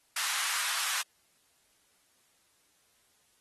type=high-pass noise; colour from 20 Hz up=pink; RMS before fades=-32 dBFS; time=0.16-1.02 s; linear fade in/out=5 ms; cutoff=1100 Hz; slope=24 dB/octave; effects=white hiss -69 dBFS RMS until 3.4 s + AAC 32 kbps